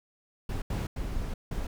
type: noise bursts at uneven times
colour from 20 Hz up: brown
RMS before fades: -32 dBFS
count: 4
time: 0.49-0.62 / 0.7-0.87 / 0.96-1.34 / 1.51-1.67 s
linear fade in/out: 5 ms
effects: none